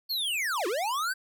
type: linear two-way sweep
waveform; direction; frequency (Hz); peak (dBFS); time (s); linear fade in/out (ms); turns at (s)
square; down then up; 4466 to 329.6 to 1591; -28; 0.09-1.14; 20; 0.67
effects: none

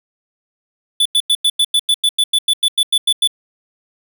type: tone bursts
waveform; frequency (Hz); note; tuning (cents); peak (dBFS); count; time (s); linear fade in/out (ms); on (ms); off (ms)
square; 3474; A7; -23; -11; 16; 1-3.275; 5; 55; 93
effects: none

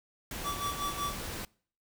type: noise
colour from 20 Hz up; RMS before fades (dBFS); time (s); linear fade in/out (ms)
pink; -39; 0.31-1.45; 2
type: tone with tremolo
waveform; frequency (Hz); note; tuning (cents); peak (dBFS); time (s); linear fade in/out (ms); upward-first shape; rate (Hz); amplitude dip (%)
square; 1152; D6; -34; -31; 0.43-1.17; 50; sine; 5.3; 80
effects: noise-tail reverb RT60 0.5 s tail -25 dB re dry

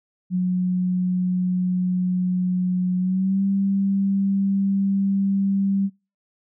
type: tone with pitch glide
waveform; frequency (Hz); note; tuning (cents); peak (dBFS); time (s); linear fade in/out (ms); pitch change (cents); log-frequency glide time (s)
sine; 182 to 196.19; F#3 to G3; -28 to +2; -18; 0.3-5.9; 50; +130; 2.98-3.43
effects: noise-tail reverb RT60 0.3 s tail -25 dB re dry

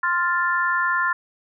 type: chord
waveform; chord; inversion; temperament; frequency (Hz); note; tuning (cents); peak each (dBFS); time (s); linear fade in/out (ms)
sine; F major; second; equal; 1046.5 / 1396.9 / 1760; C6 / F6 / A6; 0 / 0 / 0; -23; 0.03-1.13; 5
effects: none

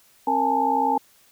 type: tone cluster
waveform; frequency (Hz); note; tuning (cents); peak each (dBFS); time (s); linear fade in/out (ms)
sine; 268.3 / 464.6 / 824 / 884; C4 / A#4 / G#5 / A5; +44 / -6 / -14 / +8; -27 / -29 / -22 / -22; 0.27-0.98; 5
effects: white hiss -57 dBFS RMS until 1.31 s

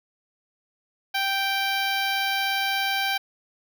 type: tone with notch filter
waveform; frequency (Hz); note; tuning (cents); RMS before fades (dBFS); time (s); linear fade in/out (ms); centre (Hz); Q
10% pulse; 783; G5; -2; -25; 1.14-3.18; 10; 8500; 0.73
effects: none

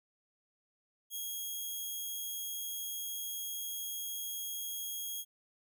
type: tone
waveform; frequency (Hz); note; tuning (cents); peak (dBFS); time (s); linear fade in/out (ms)
5% pulse; 3283; G#7; -21; -29; 1.1-5.25; 50
effects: none

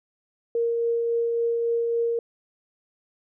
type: tone with tremolo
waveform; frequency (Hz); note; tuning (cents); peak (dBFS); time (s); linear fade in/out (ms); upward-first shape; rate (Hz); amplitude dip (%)
sine; 466.1; A#4; 0; -20; 0.55-2.19; 2; triangle; 3.6; 25
effects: none

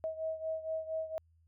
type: beating tone pair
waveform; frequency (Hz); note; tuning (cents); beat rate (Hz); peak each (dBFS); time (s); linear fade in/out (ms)
sine; 638 / 642.3; D#5 / E5; +43 / -45; 4.3; -36 / -40; 0.04-1.18; 0
effects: added 82 Hz sine -64 dBFS peak until 1.47 s

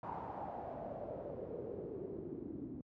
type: noise with low-pass filter sweep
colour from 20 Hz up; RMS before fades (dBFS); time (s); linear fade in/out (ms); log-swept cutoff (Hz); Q
pink; -44; 0.03-2.81; 2; 950 to 280; 4.9
effects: high-pass 100 Hz 12 dB/octave

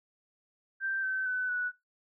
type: tone with pitch steps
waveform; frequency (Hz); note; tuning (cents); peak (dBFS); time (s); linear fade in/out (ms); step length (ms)
sine; 1568 / 1536.6 / 1505.9 / 1475.7; G6 / G6 / F#6 / F#6; 0 / -35 / +30 / -5; -29; 0.8-1.72; 50; 230
effects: noise-tail reverb RT60 0.2 s tail -20 dB re dry

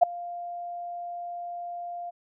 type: tone with ADSR envelope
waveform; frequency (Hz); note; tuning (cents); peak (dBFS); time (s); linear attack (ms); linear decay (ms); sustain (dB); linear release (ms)
sine; 698.5; F5; 0; -10; 0.01-2.11; 22; 5; -23; 20
effects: none

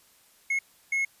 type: tone bursts at uneven times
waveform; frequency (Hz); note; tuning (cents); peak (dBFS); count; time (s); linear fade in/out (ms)
triangle; 2174; C#7; -34; -22; 2; 0.5-0.59 / 0.92-1.05; 5
effects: white hiss -60 dBFS RMS until 1.2 s + resampled to 32000 Hz

